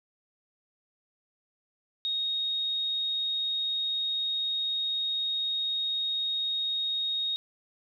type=tone; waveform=sine; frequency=3736 Hz; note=A#7; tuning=3 cents sharp; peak=-27 dBFS; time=2.05-7.36 s; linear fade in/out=0 ms; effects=11-bit